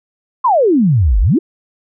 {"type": "exponential two-way sweep", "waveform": "sine", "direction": "down then up", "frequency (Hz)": [1100, 43.65, 391.9], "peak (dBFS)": -8, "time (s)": [0.44, 1.39], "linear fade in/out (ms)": 10, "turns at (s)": 1.2, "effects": []}